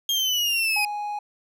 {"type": "exponential sweep", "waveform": "35% pulse", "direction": "down", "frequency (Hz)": [3247, 2489], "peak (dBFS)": -19, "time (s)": [0.09, 0.85], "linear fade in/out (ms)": 2}
{"type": "tone", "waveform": "triangle", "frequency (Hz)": 830.6, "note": "G#5", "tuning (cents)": 0, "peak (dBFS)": -25, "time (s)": [0.76, 1.19], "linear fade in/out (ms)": 5}
{"effects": []}